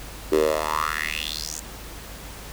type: tone with high-pass filter sweep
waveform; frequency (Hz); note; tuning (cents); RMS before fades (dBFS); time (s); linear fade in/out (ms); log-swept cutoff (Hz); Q
10% pulse; 77.1; D#2; -15; -25; 0.32-1.6; 5; 360 to 7300; 4.8
effects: added 51 Hz sine -40 dBFS peak until 2.52 s + pink hiss -40 dBFS RMS until 2.52 s

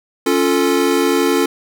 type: chord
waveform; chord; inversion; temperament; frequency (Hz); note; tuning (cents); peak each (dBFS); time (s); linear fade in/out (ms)
square; Db augmented; none; equal; 277.2 / 349.2 / 440; Db4 / F4 / A4; 0 / 0 / 0; -18; 0.26-1.46; 5
effects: none

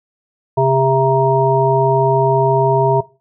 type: harmonic tone with a mistuned harmonic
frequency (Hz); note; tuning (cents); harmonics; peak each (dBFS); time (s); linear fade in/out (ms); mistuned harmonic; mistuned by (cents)
133.9; C3; +40; 1 / 3 / 5 / 7; -16 / -16 / -16 / -16; 0.57-3.01; 10; 5; -16
effects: noise-tail reverb RT60 0.3 s tail -19 dB re dry

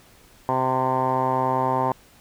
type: tone with low-pass filter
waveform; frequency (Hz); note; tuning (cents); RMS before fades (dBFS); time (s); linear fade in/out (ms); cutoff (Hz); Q
10% pulse; 129.8; C3; -13; -22; 0.49-1.92; 0; 980; 9.3
effects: pink hiss -53 dBFS RMS until 2.2 s

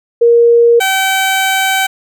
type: tone pair in turn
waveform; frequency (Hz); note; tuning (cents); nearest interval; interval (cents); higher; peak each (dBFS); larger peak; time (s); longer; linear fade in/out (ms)
sine / 15% pulse; 469.9 / 768; A#4 / G5; +14 / -36; major sixth; 850; second; -4; neither; 0.21-0.8 / 0.8-1.87; second; 10
effects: none

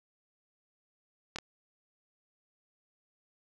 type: clicks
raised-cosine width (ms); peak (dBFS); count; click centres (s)
0.2; -18 / -22; 2; 1.36 / 1.386
effects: none

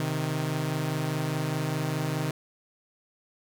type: tone pair together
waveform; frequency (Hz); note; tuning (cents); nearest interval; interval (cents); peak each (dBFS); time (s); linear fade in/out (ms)
sawtooth; 130.66 / 155.56; C3 / D#3; -2 / 0; minor third; 302; -27 / -25; 0-2.31; 2
effects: none

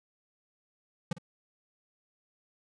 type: tone with echo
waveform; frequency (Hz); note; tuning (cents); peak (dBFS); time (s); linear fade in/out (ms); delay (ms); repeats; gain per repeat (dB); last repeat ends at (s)
square; 170.4; F3; -42; -28; 1.11-1.13; 5; 54; 1; -15; 1.184
effects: resampled to 22050 Hz

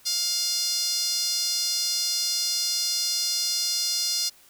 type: tone with high-pass filter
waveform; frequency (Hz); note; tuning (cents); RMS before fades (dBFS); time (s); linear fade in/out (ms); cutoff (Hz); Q
sawtooth; 705; F5; +16; -26; 0.05-4.3; 20; 4900; 4.2
effects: white hiss -55 dBFS RMS until 4.49 s

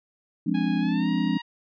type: chord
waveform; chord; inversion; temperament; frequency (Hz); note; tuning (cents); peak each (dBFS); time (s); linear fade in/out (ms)
sine; D half-diminished seventh; first; equal; 174.61 / 207.7 / 261.6 / 293.7; F3 / Ab3 / C4 / D4; 0 / 0 / 0 / 0; -27; 0.46-1.38; 10
type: tone with pitch glide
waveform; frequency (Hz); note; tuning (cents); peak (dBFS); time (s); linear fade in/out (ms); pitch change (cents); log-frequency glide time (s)
15% pulse; 827 to 944.5; G#5 to A#5; -8 to +22; -28; 0.54-1.42; 10; +230; 0.8-1.09
effects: resampled to 11025 Hz

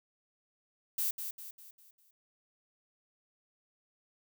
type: noise with echo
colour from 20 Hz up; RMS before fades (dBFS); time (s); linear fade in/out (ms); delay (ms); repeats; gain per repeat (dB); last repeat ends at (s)
violet; -32; 0.98-1.11; 5; 200; 5; -7; 2.11
effects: none

